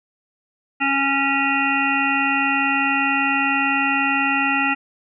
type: harmonic tone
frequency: 275.5 Hz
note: C#4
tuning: 11 cents flat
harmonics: 1 / 3 / 5 / 7 / 9 / 10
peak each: -24 / -24 / -24 / -24 / -24 / -24 dBFS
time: 0.8-4.75 s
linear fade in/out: 20 ms
effects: none